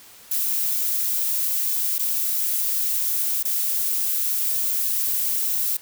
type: noise with dropouts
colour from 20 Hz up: violet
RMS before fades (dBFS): -23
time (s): 0.31-5.77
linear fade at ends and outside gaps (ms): 5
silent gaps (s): 1.983-1.993 / 3.429-3.45
effects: white hiss -47 dBFS RMS until 5.81 s